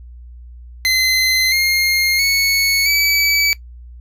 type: tone with pitch steps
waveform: 25% pulse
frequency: 2054 / 2130 / 2209 / 2291 Hz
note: C7 / C7 / C#7 / D7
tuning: -33 / +30 / -7 / -44 cents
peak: -9 dBFS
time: 0.85-3.53 s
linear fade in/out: 0 ms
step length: 670 ms
effects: noise-tail reverb RT60 0.1 s tail -18 dB re dry + added 60 Hz sine -34 dBFS peak until 4 s